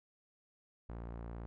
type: tone with low-pass filter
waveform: sawtooth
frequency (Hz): 57.8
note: A#1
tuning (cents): -14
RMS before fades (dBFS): -45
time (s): 0.89-1.46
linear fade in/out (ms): 0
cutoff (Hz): 1200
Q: 0.9
effects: none